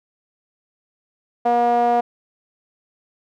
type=tone with band-pass filter; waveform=sawtooth; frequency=239 Hz; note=A#3; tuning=43 cents sharp; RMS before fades=-17 dBFS; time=1.45-2.01 s; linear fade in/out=10 ms; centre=680 Hz; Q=4.8; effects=none